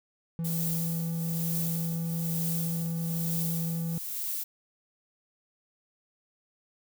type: tone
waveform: triangle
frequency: 165.9 Hz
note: E3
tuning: 11 cents sharp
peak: -27 dBFS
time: 0.39-3.98 s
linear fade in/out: 0 ms
type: noise with tremolo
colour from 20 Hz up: violet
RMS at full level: -32 dBFS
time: 0.44-4.44 s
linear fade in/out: 10 ms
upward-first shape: triangle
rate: 1.1 Hz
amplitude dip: 75%
effects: none